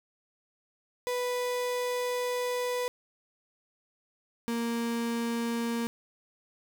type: tone pair in turn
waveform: 35% pulse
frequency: 493.9 / 233.1 Hz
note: B4 / A#3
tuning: 0 / 0 cents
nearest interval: octave + minor second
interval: 1300 cents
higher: first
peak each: -27 dBFS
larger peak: neither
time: 1.07-2.88 / 4.48-5.87 s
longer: first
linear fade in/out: 0 ms
effects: none